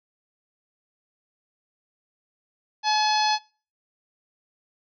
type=harmonic tone with a mistuned harmonic; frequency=854 Hz; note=G#5; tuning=48 cents sharp; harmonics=1 / 2 / 3 / 4 / 5 / 6 / 7; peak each=-21 / -30 / -32 / -32 / -28 / -31 / -35 dBFS; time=2.83-3.39 s; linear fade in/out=50 ms; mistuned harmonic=6; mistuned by=-30 cents; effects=noise-tail reverb RT60 0.4 s tail -25 dB re dry